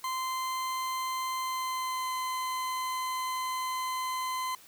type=tone with pitch glide; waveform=40% pulse; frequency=1037 to 1026.9 Hz; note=C6 to C6; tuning=-16 to -33 cents; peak=-30 dBFS; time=0.04-4.55 s; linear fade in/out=2 ms; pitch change=-17 cents; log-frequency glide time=1.39-2.14 s; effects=white hiss -55 dBFS RMS until 4.67 s